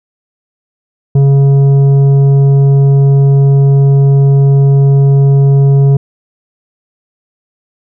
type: tone with tanh clipping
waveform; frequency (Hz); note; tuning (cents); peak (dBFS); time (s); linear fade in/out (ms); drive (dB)
sine; 138.59; C#3; 0; -5; 1.15-5.97; 5; 8
effects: none